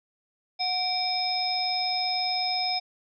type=harmonic tone with a mistuned harmonic; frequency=734 Hz; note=F#5; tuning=14 cents flat; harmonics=1 / 3 / 5 / 7; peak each=-29 / -35 / -36 / -27 dBFS; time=0.59-2.8 s; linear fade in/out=20 ms; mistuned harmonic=3; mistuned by=+100 cents; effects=none